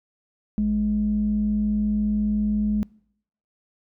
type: tone pair together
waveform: sine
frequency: 55.65 / 210.1 Hz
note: A1 / G#3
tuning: +20 / +20 cents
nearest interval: octave + major seventh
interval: 2300 cents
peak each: -29 / -19 dBFS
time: 0.58-2.83 s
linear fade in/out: 0 ms
effects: noise-tail reverb RT60 0.7 s tail -25 dB re dry + tanh soft clip ceiling -13 dBFS